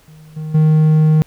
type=tone with level steps; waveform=triangle; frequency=155.56 Hz; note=D#3; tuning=in tune; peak=-36 / -20 / -6 dBFS; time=0.08-1.22 s; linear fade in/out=0 ms; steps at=0.36 / 0.54 s; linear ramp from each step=10 ms; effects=pink hiss -51 dBFS RMS until 1.26 s